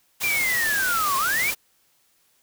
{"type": "noise", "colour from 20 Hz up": "white", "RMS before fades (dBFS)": -28, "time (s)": [0.2, 1.55], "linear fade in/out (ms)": 20}
{"type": "linear two-way sweep", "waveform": "sine", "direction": "down then up", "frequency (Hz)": [2410, 1046.5, 2410], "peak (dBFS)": -21, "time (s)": [0.23, 1.51], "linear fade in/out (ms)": 10, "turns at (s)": 1.17}
{"effects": ["white hiss -64 dBFS RMS until 2.42 s"]}